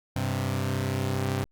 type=tone pair together; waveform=sawtooth; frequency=98 / 130.81 Hz; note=G2 / C3; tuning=0 / 0 cents; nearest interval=perfect fourth; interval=500 cents; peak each=-25 dBFS; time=0.16-1.44 s; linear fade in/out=0 ms; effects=Opus 48 kbps